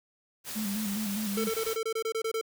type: noise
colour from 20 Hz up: white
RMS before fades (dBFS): -38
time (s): 0.44-1.78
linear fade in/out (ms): 50
type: tone with vibrato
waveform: sine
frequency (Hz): 207.7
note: G#3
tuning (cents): 0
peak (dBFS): -30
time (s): 0.55-1.5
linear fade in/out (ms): 20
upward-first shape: square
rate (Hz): 4.9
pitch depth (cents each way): 68
type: tone bursts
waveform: square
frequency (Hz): 447.2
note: A4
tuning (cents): +28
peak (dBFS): -29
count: 11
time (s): 1.37-2.413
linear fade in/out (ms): 5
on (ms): 73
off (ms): 24
effects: none